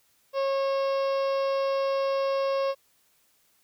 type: harmonic tone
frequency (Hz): 545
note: C#5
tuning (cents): -29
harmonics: 1 / 2 / 3 / 4 / 5 / 6 / 7 / 8 / 9 / 10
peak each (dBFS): -24 / -32 / -46 / -47 / -43 / -48 / -50 / -51 / -48 / -49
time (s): 0.33-2.75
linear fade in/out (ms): 50
effects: white hiss -66 dBFS RMS until 3.63 s